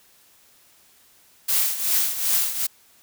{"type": "noise with tremolo", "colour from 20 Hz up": "blue", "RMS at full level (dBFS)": -19, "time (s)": [1.48, 2.67], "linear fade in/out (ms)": 10, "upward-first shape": "triangle", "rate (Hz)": 2.6, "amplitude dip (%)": 75, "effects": ["white hiss -56 dBFS RMS until 3.02 s"]}